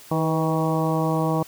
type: harmonic tone with a mistuned harmonic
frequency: 159.2 Hz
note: D#3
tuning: 40 cents sharp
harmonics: 1 / 2 / 3 / 4 / 5 / 6 / 7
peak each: -23 / -26 / -28 / -29 / -30 / -31 / -31 dBFS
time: 0.11-1.43 s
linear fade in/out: 5 ms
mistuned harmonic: 3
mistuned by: +39 cents
effects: white hiss -46 dBFS RMS until 1.47 s